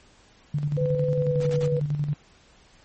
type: tone with tremolo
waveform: sine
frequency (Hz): 146.83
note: D3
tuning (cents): 0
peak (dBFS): -21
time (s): 0.54-2.14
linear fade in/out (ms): 5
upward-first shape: square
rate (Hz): 11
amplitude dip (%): 50
type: tone with pitch glide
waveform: sine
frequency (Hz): 503 to 489.5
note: B4 to B4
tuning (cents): +32 to -15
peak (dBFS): -23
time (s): 0.77-1.8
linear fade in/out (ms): 10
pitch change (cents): -47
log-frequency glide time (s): 1.13-1.53
type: noise bursts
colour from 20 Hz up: pink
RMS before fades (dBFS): -39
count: 3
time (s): 1.41-1.663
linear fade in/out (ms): 0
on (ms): 55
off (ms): 44
effects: pink hiss -56 dBFS RMS until 2.84 s + MP3 32 kbps